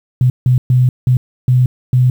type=tone bursts at uneven times; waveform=sine; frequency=126.2 Hz; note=B2; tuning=38 cents sharp; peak=-7 dBFS; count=6; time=0.21-0.3 / 0.46-0.58 / 0.7-0.89 / 1.07-1.17 / 1.48-1.66 / 1.93-2.1 s; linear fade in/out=2 ms; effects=7-bit